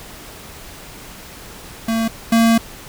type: tone pair in turn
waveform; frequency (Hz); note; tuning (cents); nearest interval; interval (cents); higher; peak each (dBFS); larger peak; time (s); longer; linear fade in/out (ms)
square; 226.1 / 228.3; A3 / A#3; +47 / -36; unison; 17; second; -17 / -11; second; 1.88-2.08 / 2.32-2.58; second; 5
effects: pink hiss -37 dBFS RMS until 2.88 s